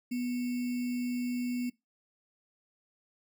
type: tone with sample-and-hold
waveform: sine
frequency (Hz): 245.7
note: B3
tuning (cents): -9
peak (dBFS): -30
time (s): 0.11-1.7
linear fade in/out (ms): 10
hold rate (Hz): 2450
effects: noise-tail reverb RT60 0.2 s tail -21 dB re dry